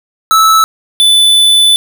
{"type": "tone pair in turn", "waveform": "square", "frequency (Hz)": [1309, 3495], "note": ["E6", "A7"], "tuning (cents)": [-13, -12], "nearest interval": "octave + perfect fourth", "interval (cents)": 1701, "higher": "second", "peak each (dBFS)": -5, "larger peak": "neither", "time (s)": [[0.31, 0.64], [1, 1.76]], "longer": "second", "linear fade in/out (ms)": 0, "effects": []}